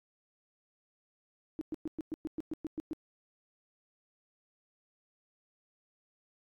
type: tone bursts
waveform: sine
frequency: 313.9 Hz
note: D#4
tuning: 15 cents sharp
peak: -33 dBFS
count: 11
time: 1.59-2.932 s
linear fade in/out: 0 ms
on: 22 ms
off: 110 ms
effects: AAC 48 kbps